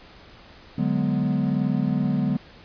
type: chord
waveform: triangle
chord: G# half-diminished seventh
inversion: second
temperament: equal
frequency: 146.83 / 185 / 207.7 / 246.9 Hz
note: D3 / F#3 / G#3 / B3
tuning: 0 / 0 / 0 / 0 cents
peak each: -24 dBFS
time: 0.78-2.37 s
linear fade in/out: 5 ms
effects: pink hiss -48 dBFS RMS until 2.64 s + resampled to 11025 Hz